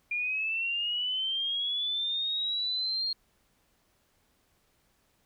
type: linear sweep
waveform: sine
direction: up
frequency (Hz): 2400 to 4252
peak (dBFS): -28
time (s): 0.11-3.13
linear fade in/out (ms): 5
effects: pink hiss -70 dBFS RMS until 5.25 s